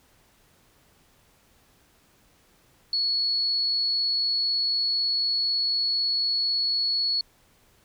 sine tone, 4382 Hz, C#8, 21 cents flat, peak -22 dBFS, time 2.93-7.21 s, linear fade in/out 2 ms, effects pink hiss -61 dBFS RMS until 7.84 s

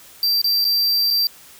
square tone with dropouts, 4699 Hz, D8, in tune, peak -16 dBFS, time 0.23-1.27 s, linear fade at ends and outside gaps 1 ms, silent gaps 0.416-0.443 / 0.644-0.65 / 1.104-1.108 s, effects white hiss -45 dBFS RMS until 1.59 s

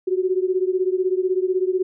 sine beating tone pair, 365.9 / 381.9 Hz, F#4 / G4, -19 / -45 cents, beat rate 16 Hz, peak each -20 / -22 dBFS, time 0.07-1.83 s, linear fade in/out 10 ms, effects none

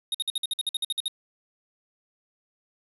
square tone bursts, 3723 Hz, A#7, 3 cents flat, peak -25 dBFS, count 13, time 0.12-1.081 s, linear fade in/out 2 ms, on 25 ms, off 53 ms, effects resampled to 32000 Hz + 9-bit

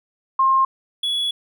sine / triangle tone pair in turn, 1064 / 3384 Hz, C6 / G#7, +29 / +32 cents, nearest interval octave + minor sixth, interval 2003 cents, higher second, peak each -13 / -18 dBFS, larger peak first, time 0.39-0.65 / 1.03-1.31 s, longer second, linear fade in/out 5 ms, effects none

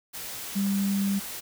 sine tone in noise, 198.2 Hz, G3, 19 cents sharp, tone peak -23 dBFS, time 0.55-1.2 s, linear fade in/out 20 ms, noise white, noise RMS -37 dBFS, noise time 0.13-1.41 s, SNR +11 dB, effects none

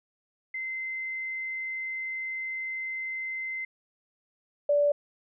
sine tone pair in turn, 2069 / 580.6 Hz, C7 / D5, -20 / -20 cents, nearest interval octave + minor seventh, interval 2200 cents, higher first, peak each -31 / -20 dBFS, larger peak second, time 0.54-3.65 / 4.69-4.92 s, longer first, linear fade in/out 5 ms, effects none

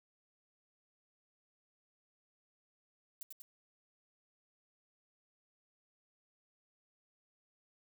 violet noise with echo, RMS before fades -45 dBFS, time 3.21-3.23 s, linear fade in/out 0 ms, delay 95 ms, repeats 2, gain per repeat -3 dB, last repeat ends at 3.42 s, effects none

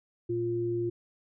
sine tone pair together, 116.53 / 349.2 Hz, A#2 / F4, 0 / 0 cents, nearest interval octave + perfect fifth, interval 1900 cents, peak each -35 / -28 dBFS, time 0.29-0.9 s, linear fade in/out 10 ms, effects none

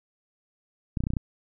clicks, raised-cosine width 5 ms, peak -15 dBFS, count 7, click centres 0.972 / 1.005 / 1.038 / 1.069 / 1.104 / 1.136 / 1.168 s, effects none

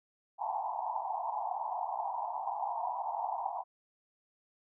white band-pass noise, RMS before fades -36 dBFS, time 0.38-3.64 s, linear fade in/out 50 ms, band 690 to 980 Hz, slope 96 dB/octave, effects none

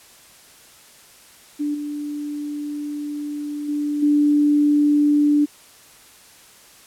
sine tone with level steps, 293.7 Hz, D4, in tune, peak -20 / -25 / -20 / -13 dBFS, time 1.59-5.46 s, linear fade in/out 20 ms, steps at 1.74 / 3.68 / 4.02 s, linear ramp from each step 10 ms, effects white hiss -48 dBFS RMS until 6.86 s + low-pass 12000 Hz 12 dB/octave

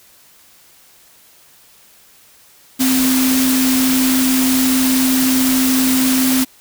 sine tone in noise, 259.8 Hz, C4, 12 cents flat, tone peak -13 dBFS, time 2.79-6.45 s, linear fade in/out 20 ms, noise white, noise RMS -19 dBFS, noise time 2.79-6.45 s, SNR +3 dB, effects white hiss -48 dBFS RMS until 6.6 s

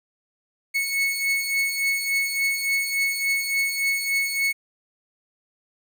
40% pulse beating tone pair, 2202 / 2205.5 Hz, C#7 / C#7, -12 / -9 cents, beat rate 3.5 Hz, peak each -27 / -22 dBFS, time 0.74-4.53 s, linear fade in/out 20 ms, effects 10-bit

